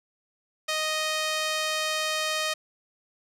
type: tone with band-pass filter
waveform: sawtooth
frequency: 622.3 Hz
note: D#5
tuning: in tune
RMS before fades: -28 dBFS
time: 0.68-2.54 s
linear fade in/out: 10 ms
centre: 3900 Hz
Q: 0.64
effects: none